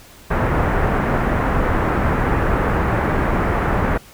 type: low-pass noise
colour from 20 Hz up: pink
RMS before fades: -18 dBFS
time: 0.3-3.98 s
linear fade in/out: 10 ms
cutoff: 1800 Hz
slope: 24 dB/octave
effects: pink hiss -44 dBFS RMS until 4.13 s